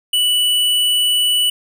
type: tone with hard clipping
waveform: sine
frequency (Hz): 2960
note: F#7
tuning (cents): 0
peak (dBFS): -14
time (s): 0.13-1.5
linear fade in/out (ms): 5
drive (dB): 14
effects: none